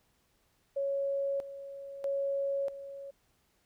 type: tone with tremolo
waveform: sine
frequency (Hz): 554.4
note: C#5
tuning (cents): 0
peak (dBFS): -29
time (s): 0.76-3.11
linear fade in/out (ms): 10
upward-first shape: square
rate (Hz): 0.78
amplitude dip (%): 75
effects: pink hiss -72 dBFS RMS until 3.65 s